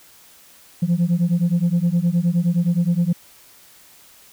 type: beating tone pair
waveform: sine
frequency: 168.3 / 177.9 Hz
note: E3 / F3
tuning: +36 / +32 cents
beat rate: 9.6 Hz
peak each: -17 dBFS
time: 0.82-3.13 s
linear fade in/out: 10 ms
effects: tanh soft clip ceiling -12 dBFS + white hiss -49 dBFS RMS until 4.32 s